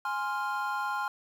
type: chord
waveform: triangle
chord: F minor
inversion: first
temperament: equal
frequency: 830.6 / 1046.5 / 1396.9 Hz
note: Ab5 / C6 / F6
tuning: 0 / 0 / 0 cents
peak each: -32 dBFS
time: 0.05-1.08 s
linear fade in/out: 2 ms
effects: 9-bit